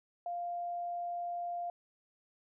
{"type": "tone", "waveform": "sine", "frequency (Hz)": 698, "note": "F5", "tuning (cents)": -1, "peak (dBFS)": -35, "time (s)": [0.26, 1.7], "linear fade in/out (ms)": 2, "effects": []}